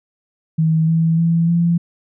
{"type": "tone with pitch steps", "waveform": "sine", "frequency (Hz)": [160, 163.36, 166.79, 170.3], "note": ["D#3", "E3", "E3", "F3"], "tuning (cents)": [49, -15, 21, -43], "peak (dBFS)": -12, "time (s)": [0.58, 1.78], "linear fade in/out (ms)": 10, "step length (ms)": 300, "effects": []}